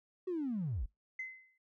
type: linear sweep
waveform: triangle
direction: down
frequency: 380 to 36.71 Hz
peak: -30 dBFS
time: 0.27-0.86 s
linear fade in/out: 10 ms
type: tone with exponential decay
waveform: sine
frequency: 2051 Hz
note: C7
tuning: 35 cents flat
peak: -35 dBFS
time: 1.19-1.58 s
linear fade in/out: 5 ms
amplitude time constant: 83 ms
effects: noise-tail reverb RT60 0.2 s tail -26 dB re dry + tanh soft clip ceiling -31 dBFS

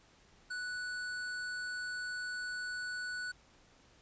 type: tone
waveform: square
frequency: 1480 Hz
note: F#6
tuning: in tune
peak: -38 dBFS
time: 0.5-3.32 s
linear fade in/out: 10 ms
effects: pink hiss -64 dBFS RMS until 4.01 s + resampled to 16000 Hz

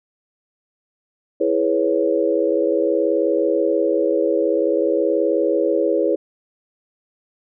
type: chord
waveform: sine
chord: C# minor seventh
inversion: first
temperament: equal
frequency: 329.6 / 415.3 / 493.9 / 554.4 Hz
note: E4 / G#4 / B4 / C#5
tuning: 0 / 0 / 0 / 0 cents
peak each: -21 dBFS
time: 1.4-6.16 s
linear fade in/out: 10 ms
effects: none

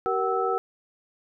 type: tone cluster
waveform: sine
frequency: 383.8 / 469.5 / 756 / 1308 Hz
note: G4 / A#4 / F#5 / E6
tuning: -37 / +12 / +37 / -14 cents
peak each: -28 dBFS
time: 0.06-0.58 s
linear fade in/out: 0 ms
effects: none

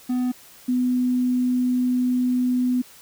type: tone pair in turn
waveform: triangle / sine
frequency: 250 / 250 Hz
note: B3 / B3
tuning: +21 / +21 cents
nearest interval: unison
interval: 0 cents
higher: neither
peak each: -18 dBFS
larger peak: neither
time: 0.09-0.32 / 0.68-2.82 s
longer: second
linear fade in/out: 10 ms
effects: white hiss -48 dBFS RMS until 3.01 s

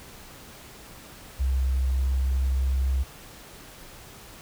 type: tone with pitch glide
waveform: sine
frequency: 65.41 to 65.94 Hz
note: C2 to C2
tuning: 0 to +14 cents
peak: -21 dBFS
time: 1.39-3.04 s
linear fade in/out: 20 ms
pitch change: +14 cents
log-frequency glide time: 1.73-2.76 s
effects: pink hiss -46 dBFS RMS until 4.41 s

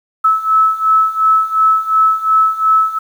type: beating tone pair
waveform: sine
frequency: 1300 / 1302.8 Hz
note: E6 / E6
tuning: -24 / -21 cents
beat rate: 2.8 Hz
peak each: -14 / -11 dBFS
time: 0.24-2.99 s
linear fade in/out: 10 ms
effects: 7-bit

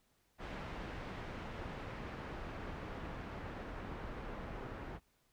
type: noise with low-pass filter sweep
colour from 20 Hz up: pink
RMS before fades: -45 dBFS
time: 0.38-5 s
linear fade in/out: 50 ms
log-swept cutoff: 2400 to 1500 Hz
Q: 0.73
effects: pink hiss -75 dBFS RMS until 5.32 s

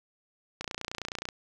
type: click train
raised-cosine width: 0.2 ms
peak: -17 dBFS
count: 21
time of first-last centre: 0.61-1.288 s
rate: 29.5 Hz
effects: none

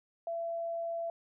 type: tone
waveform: sine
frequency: 672 Hz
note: E5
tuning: 33 cents sharp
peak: -33 dBFS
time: 0.27-1.1 s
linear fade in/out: 2 ms
effects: none

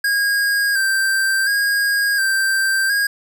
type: tone with vibrato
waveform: square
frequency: 1600 Hz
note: G6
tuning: 35 cents sharp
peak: -16 dBFS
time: 0.04-3.07 s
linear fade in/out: 5 ms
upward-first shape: square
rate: 0.7 Hz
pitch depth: 35 cents each way
effects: none

